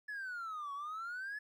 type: exponential two-way sweep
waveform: triangle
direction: down then up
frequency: 1729 to 1108.7 to 1729 Hz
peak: -37 dBFS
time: 0.08-1.39 s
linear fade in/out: 10 ms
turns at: 0.73 s
effects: tanh soft clip ceiling -35 dBFS + 13-bit